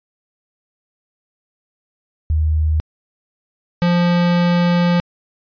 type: tone pair in turn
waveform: sine / square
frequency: 77.78 / 174.61 Hz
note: D#2 / F3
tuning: 0 / 0 cents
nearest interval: octave + major second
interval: 1400 cents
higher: second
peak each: -13 dBFS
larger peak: neither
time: 2.3-2.8 / 3.82-5 s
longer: second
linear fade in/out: 0 ms
effects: resampled to 11025 Hz